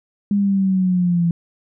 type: linear sweep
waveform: sine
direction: down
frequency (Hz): 204.2 to 168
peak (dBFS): -14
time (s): 0.31-1.31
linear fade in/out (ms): 2
effects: none